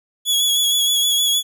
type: tone with vibrato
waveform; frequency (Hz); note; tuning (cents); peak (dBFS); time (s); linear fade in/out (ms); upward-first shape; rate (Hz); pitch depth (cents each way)
sawtooth; 3371; G#7; +25; -12; 0.25-1.43; 50; sine; 6.4; 29
effects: none